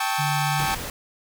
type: chord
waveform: sawtooth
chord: A dominant seventh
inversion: third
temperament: equal with one note detuned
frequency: 784 / 880 / 1108.7 / 1287.7 Hz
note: G5 / A5 / C#6 / E6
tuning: 0 / 0 / 0 / -41 cents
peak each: -22 / -24 / -27 / -28 dBFS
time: 0-0.75 s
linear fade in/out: 5 ms
type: tone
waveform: sine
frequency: 146.83 Hz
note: D3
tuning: in tune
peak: -25 dBFS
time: 0.18-0.67 s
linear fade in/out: 20 ms
type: noise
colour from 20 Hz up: pink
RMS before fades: -32 dBFS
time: 0.59-0.9 s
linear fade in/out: 2 ms
effects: none